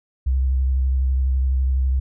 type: tone with vibrato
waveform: sine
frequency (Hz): 65.41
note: C2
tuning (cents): 0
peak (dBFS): -16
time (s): 0.26-2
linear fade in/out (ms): 10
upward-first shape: sine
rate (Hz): 12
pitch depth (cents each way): 33
effects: none